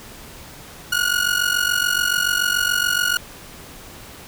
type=ring-modulated tone; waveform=sawtooth; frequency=1446 Hz; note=F#6; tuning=40 cents flat; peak=-11 dBFS; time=0.92-3.17 s; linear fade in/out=0 ms; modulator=23.5 Hz; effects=pink hiss -40 dBFS RMS until 4.27 s